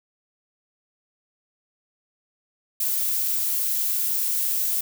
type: noise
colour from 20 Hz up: violet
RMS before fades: -24 dBFS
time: 2.8-4.81 s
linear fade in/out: 5 ms
effects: none